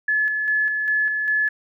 sine tone with tremolo, 1716 Hz, A6, 44 cents flat, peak -17 dBFS, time 0.08-1.49 s, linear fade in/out 5 ms, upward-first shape square, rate 2.5 Hz, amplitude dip 35%, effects none

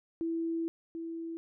sine tone pair in turn, 330.4 / 330.4 Hz, E4 / E4, +4 / +4 cents, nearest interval unison, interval 0 cents, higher neither, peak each -30 / -36 dBFS, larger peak first, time 0.21-0.68 / 0.95-1.37 s, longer first, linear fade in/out 0 ms, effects none

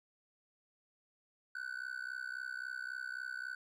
triangle tone with amplitude modulation, 1500 Hz, F#6, 23 cents sharp, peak -34 dBFS, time 1.55-3.55 s, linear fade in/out 5 ms, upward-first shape sine, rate 63.7 Hz, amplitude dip 95%, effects resampled to 32000 Hz

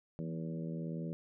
harmonic tone with a mistuned harmonic, 80.9 Hz, E2, 32 cents flat, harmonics 2 / 3 / 4 / 5 / 6 / 7, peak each -38 / -45 / -47 / -50 / -50 / -51 dBFS, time 0.19-1.13 s, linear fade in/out 0 ms, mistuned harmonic 2, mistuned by +44 cents, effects none

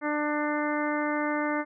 harmonic tone, 297.7 Hz, D4, 24 cents sharp, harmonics 1 / 2 / 3 / 4 / 5 / 6 / 7, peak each -29 / -32 / -34 / -35 / -36 / -37 / -37 dBFS, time 0.01-1.65 s, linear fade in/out 50 ms, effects none

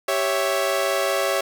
sawtooth chord, C# diminished, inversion second, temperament equal, 392 / 554.4 / 659.3 Hz, G4 / C#5 / E5, 0 / 0 / 0 cents, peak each -23 / -19 / -21 dBFS, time 0.08-1.41 s, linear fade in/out 5 ms, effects none

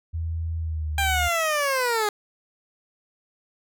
sine tone with pitch glide, 82 to 73.9 Hz, E2 to D2, -9 to +11 cents, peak -25 dBFS, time 0.13-1.29 s, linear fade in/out 20 ms, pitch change -180 cents, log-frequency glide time 0.58-1.07 s
15% pulse linear sweep, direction down, 800 to 409.1 Hz, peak -15 dBFS, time 0.98-2.09 s, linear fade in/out 2 ms
effects none

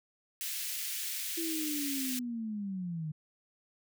white high-pass noise, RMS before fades -37 dBFS, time 0.41-2.19 s, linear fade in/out 0 ms, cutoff 1900 Hz, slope 24 dB/octave
sine linear sweep, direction down, 335.4 to 150 Hz, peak -34 dBFS, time 1.37-3.12 s, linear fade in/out 10 ms
effects none

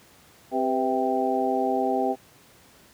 harmonic tone with a mistuned harmonic, 130.81 Hz, C3, in tune, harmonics 2 / 3 / 4 / 5 / 6, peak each -28 / -28 / -30 / -29 / -26 dBFS, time 0.51-2.16 s, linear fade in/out 50 ms, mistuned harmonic 4, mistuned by -81 cents, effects pink hiss -54 dBFS RMS until 2.93 s + high-pass 80 Hz 12 dB/octave

